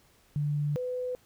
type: tone pair in turn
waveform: sine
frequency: 146.83 / 501.2 Hz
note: D3 / B4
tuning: 0 / +25 cents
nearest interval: octave + major sixth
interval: 2125 cents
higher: second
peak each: -26 / -30 dBFS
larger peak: first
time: 0.36-0.76 / 0.76-1.15 s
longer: first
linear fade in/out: 0 ms
effects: pink hiss -63 dBFS RMS until 1.25 s